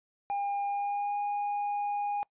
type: tone with pitch glide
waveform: triangle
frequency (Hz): 806 to 819.6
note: G5 to G#5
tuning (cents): +48 to -23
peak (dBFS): -27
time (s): 0.3-2.23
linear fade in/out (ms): 0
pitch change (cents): +29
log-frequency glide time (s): 0.66-1.18
effects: noise-tail reverb RT60 0.1 s tail -24 dB re dry + resampled to 8000 Hz